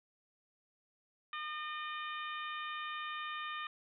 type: harmonic tone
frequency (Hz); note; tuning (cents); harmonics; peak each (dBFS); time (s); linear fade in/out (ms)
608; D#5; -40; 2 / 3 / 4 / 5 / 6; -41 / -45 / -48 / -49 / -50; 1.33-3.67; 2
effects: none